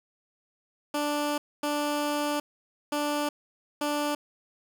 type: tone bursts at uneven times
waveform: 15% pulse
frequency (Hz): 293.7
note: D4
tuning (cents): 0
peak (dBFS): -20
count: 4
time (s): 0.94-1.38 / 1.63-2.4 / 2.92-3.29 / 3.81-4.15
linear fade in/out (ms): 5
effects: none